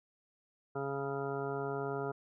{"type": "harmonic tone", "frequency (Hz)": 138.59, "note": "C#3", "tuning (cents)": 0, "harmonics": [1, 2, 3, 4, 5, 6, 7, 9, 10], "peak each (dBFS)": [-42, -45, -37, -49, -42, -49, -47, -47, -46], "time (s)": [0.75, 2.12], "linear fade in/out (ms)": 10, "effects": []}